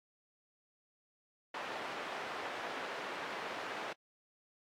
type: band-pass noise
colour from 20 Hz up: pink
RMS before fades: -42 dBFS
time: 1.54-3.93 s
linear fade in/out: 5 ms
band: 510 to 2300 Hz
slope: 12 dB/octave
effects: AAC 64 kbps